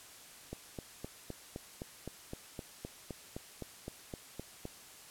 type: click train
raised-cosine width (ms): 2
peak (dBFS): -27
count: 17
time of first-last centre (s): 0.53-4.654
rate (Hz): 3.88
effects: white hiss -54 dBFS RMS until 5.1 s + low-pass 12000 Hz 12 dB/octave